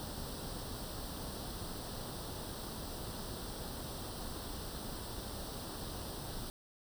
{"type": "noise with comb filter", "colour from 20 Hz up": "pink", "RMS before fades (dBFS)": -43, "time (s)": [0, 6.5], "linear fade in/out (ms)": 0, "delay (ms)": 0.22, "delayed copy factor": 0.75, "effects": []}